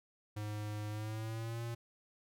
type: tone with pitch glide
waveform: square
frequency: 105.4 to 116.95 Hz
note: G#2 to A#2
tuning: +26 to +6 cents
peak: -39 dBFS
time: 0.36-1.75 s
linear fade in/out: 10 ms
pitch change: +180 cents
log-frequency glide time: 0.89-1.63 s
effects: none